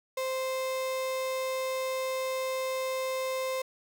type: tone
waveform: 35% pulse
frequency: 522 Hz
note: C5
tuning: 4 cents flat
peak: -28 dBFS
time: 0.17-3.62 s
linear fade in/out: 5 ms
effects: none